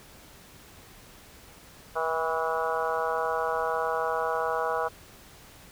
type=harmonic tone with a mistuned harmonic; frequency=161.6 Hz; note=E3; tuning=34 cents flat; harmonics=3 / 4 / 5 / 6 / 7 / 8 / 9; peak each=-31 / -32 / -33 / -34 / -34 / -35 / -36 dBFS; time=1.95-4.89 s; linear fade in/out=20 ms; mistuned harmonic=6; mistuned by=+36 cents; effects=pink hiss -51 dBFS RMS until 5.71 s